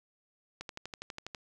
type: click train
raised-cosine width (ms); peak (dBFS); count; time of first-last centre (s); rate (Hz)
0.2; -23; 10; 0.61-1.348; 12.2
effects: none